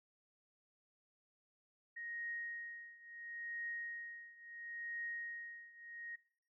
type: tone with tremolo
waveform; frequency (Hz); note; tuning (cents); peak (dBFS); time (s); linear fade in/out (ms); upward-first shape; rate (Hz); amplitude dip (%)
sine; 1873; A#6; +8; -40; 1.96-6.16; 10; triangle; 0.73; 90
effects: noise-tail reverb RT60 0.6 s tail -21 dB re dry